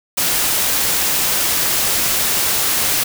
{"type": "noise", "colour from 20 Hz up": "white", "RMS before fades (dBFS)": -17, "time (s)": [0.17, 3.04], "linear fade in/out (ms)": 10, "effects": []}